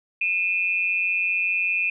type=tone pair together; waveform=sine; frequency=2451 / 2636 Hz; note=D#7 / E7; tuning=-27 / -1 cents; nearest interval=minor second; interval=126 cents; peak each=-22 / -25 dBFS; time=0.21-1.9 s; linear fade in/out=5 ms; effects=none